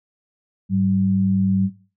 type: tone pair together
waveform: sine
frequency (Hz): 101.5 / 191.31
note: G#2 / G3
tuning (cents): -39 / -42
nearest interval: major seventh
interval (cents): 1097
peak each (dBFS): -23 / -17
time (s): 0.69-1.7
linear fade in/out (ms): 50
effects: noise-tail reverb RT60 0.4 s tail -18 dB re dry